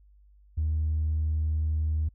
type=tone with tanh clipping; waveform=triangle; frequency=77.78 Hz; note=D#2; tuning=in tune; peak=-24 dBFS; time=0.57-2.09 s; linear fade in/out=10 ms; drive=5 dB; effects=added 50 Hz sine -54 dBFS peak until 2.14 s